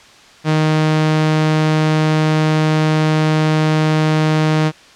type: tone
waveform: sawtooth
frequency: 155.56 Hz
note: D#3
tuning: in tune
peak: -8 dBFS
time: 0.44-4.72 s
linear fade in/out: 50 ms
effects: white hiss -43 dBFS RMS until 4.95 s + low-pass 5000 Hz 12 dB/octave